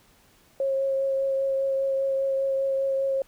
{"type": "tone with vibrato", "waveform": "sine", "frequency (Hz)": 541, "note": "C#5", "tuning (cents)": -42, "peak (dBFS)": -22, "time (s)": [0.6, 3.22], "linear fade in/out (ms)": 2, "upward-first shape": "triangle", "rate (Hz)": 5, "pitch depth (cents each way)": 15, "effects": ["pink hiss -59 dBFS RMS until 3.27 s"]}